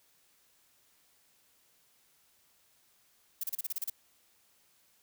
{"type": "noise bursts", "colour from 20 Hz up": "violet", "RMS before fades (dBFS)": -34, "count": 9, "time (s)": [3.41, 3.9], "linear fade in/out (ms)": 5, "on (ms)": 26, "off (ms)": 32, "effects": ["white hiss -68 dBFS RMS until 5.02 s"]}